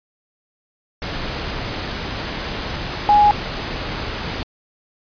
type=tone in noise; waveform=sine; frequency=830.6 Hz; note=G#5; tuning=in tune; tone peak=-9 dBFS; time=3.09-3.31 s; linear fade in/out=0 ms; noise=pink; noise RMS=-26 dBFS; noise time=1.02-4.43 s; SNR=+14 dB; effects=resampled to 11025 Hz